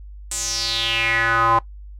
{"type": "tone with band-pass filter sweep", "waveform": "square", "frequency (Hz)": 114.4, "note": "A#2", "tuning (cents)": -32, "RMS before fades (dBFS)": -20, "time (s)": [0.31, 1.59], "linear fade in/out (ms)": 5, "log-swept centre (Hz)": [8100, 950], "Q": 5.1, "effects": ["noise-tail reverb RT60 0.1 s tail -19 dB re dry", "added 50 Hz sine -35 dBFS peak until 1.99 s"]}